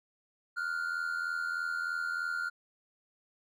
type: tone pair together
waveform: triangle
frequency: 1400 / 1483.2 Hz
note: F6 / F#6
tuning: +4 / +4 cents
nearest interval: minor second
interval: 100 cents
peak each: -31 / -36 dBFS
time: 0.56-2.5 s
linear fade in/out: 20 ms
effects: none